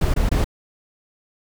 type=noise bursts; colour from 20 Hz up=brown; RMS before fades=-18 dBFS; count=3; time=0.01-0.444 s; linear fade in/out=5 ms; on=130 ms; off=22 ms; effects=none